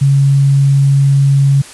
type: tone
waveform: sine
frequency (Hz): 138.59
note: C#3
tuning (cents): 0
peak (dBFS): -6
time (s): 0.01-1.62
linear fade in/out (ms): 10
effects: white hiss -34 dBFS RMS until 1.73 s + resampled to 24000 Hz